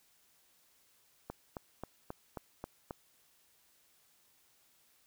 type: click train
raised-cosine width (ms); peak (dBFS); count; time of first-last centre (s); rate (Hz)
1; -26; 7; 1.3-2.909; 3.73
effects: white hiss -69 dBFS RMS until 5.06 s